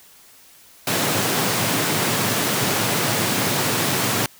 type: high-pass noise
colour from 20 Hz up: pink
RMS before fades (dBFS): -21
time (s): 0.87-4.26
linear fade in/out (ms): 2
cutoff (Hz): 100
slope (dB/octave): 96
effects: white hiss -49 dBFS RMS until 4.39 s